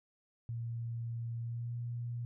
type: tone with pitch glide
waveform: sine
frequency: 116.54 to 119.33 Hz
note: A#2 to A#2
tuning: 0 to +41 cents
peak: -36 dBFS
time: 0.49-2.25 s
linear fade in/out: 0 ms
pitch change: +41 cents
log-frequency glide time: 1.4-1.75 s
effects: none